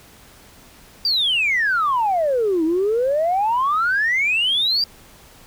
sine exponential two-way sweep, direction down then up, 4804 to 311.1 to 4804 Hz, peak -15 dBFS, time 1.05-4.84 s, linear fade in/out 2 ms, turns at 2.64 s, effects tanh soft clip ceiling -12 dBFS + pink hiss -47 dBFS RMS until 5.46 s

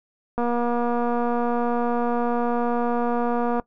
click train, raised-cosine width 1 ms, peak -12 dBFS, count 770, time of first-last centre 0.38-3.598 s, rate 239 Hz, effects noise-tail reverb RT60 0.1 s tail -20 dB re dry

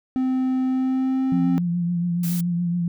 triangle tone with pitch glide, 258.8 to 263.3 Hz, C4 to C4, -19 to +11 cents, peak -17 dBFS, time 0.16-1.58 s, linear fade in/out 0 ms, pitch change +30 cents, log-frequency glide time 0.66-1.25 s
sine tone with vibrato, 173.6 Hz, F3, 10 cents flat, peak -20 dBFS, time 1.32-2.88 s, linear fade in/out 2 ms, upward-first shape triangle, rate 7.1 Hz, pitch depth 40 cents each way
blue noise, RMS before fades -33 dBFS, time 2.23-2.41 s, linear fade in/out 5 ms
effects none

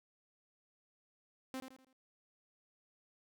sawtooth tone with echo, 261.6 Hz, C4, in tune, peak -36 dBFS, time 1.54-1.6 s, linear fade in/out 0 ms, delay 82 ms, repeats 4, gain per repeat -8 dB, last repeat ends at 1.928 s, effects none

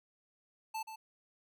square tone with echo, 880 Hz, A5, in tune, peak -37 dBFS, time 0.74-0.83 s, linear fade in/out 10 ms, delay 130 ms, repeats 1, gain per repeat -8 dB, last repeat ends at 0.96 s, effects none

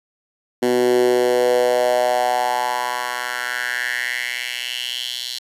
10% pulse tone with high-pass filter sweep, 123.47 Hz, B2, in tune, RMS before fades -20 dBFS, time 0.62-5.39 s, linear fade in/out 10 ms, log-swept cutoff 300 to 3900 Hz, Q 4.2, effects resampled to 32000 Hz

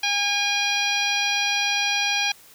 harmonic tone with a mistuned harmonic, 813 Hz, G#5, 37 cents flat, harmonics 1 / 2 / 3 / 4 / 5 / 6 / 7, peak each -29 / -30 / -24 / -27 / -30 / -32 / -31 dBFS, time 0.03-2.32 s, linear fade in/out 5 ms, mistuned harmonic 6, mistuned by -16 cents, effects white hiss -50 dBFS RMS until 2.54 s

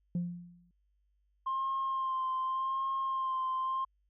sine tone with exponential decay, 174.61 Hz, F3, in tune, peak -26 dBFS, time 0.15-0.71 s, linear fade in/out 2 ms, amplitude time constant 120 ms
sine tone with vibrato, 1057 Hz, C6, 17 cents sharp, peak -29 dBFS, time 1.46-3.85 s, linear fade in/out 10 ms, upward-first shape sine, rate 0.86 Hz, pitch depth 25 cents each way
effects tanh soft clip ceiling -27 dBFS + added 50 Hz sine -70 dBFS peak until 4.09 s

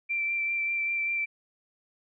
sine tone with vibrato, 2349 Hz, D7, in tune, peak -26 dBFS, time 0.09-1.26 s, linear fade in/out 20 ms, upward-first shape sine, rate 5.1 Hz, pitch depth 14 cents each way, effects none

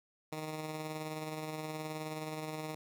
10% pulse tone with tremolo, 155.56 Hz, D#3, in tune, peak -29 dBFS, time 0.32-2.75 s, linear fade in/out 5 ms, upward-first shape sine, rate 19 Hz, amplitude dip 35%, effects none

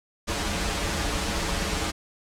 pink noise with comb filter, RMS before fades -27 dBFS, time 0.27-1.92 s, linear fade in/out 20 ms, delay 7.9 ms, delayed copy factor -0.95, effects low-pass 8000 Hz 12 dB/octave

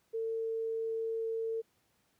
sine tone, 450.4 Hz, A4, 40 cents sharp, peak -32 dBFS, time 0.13-1.62 s, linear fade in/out 20 ms, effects pink hiss -73 dBFS RMS until 2.19 s + high-pass 80 Hz 12 dB/octave

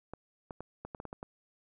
clicks, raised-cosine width 1 ms, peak -27 dBFS, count 9, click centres 0.136 / 0.508 / 0.606 / 0.85 / 0.948 / 1.001 / 1.053 / 1.129 / 1.229 s, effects none

